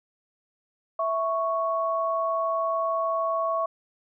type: tone pair together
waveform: sine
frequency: 658 / 1108.7 Hz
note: E5 / C#6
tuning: -3 / 0 cents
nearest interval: major sixth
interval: 903 cents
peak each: -26 dBFS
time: 0.99-3.66 s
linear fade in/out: 5 ms
effects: none